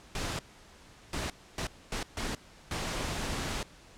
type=noise bursts at uneven times; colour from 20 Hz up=pink; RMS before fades=-34 dBFS; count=6; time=0.15-0.39 / 1.13-1.3 / 1.58-1.67 / 1.92-2.03 / 2.17-2.35 / 2.71-3.63 s; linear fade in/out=2 ms; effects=pink hiss -55 dBFS RMS until 3.97 s + low-pass 8000 Hz 12 dB/octave